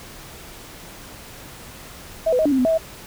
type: tone with pitch steps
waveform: sine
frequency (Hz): 647 / 501 / 630 / 289.8 / 265 / 252.1 / 651 / 646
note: E5 / B4 / D#5 / D4 / C4 / B3 / E5 / E5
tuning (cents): -32 / +25 / +21 / -23 / +22 / +36 / -22 / -35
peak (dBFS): -15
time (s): 2.26-2.78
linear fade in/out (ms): 10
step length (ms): 65
effects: pink hiss -40 dBFS RMS until 3.06 s